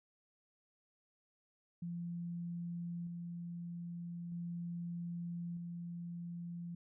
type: tone with tremolo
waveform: sine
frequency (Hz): 172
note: F3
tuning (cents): -26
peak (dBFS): -39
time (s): 1.82-6.75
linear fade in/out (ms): 5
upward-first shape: square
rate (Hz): 0.4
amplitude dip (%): 25
effects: none